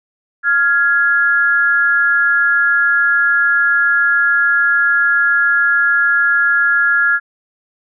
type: tone pair together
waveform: sine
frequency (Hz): 1400 / 1673.1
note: F6 / G#6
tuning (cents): +4 / +12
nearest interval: minor third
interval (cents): 308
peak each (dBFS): -13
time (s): 0.43-7.2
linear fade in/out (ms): 50
effects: none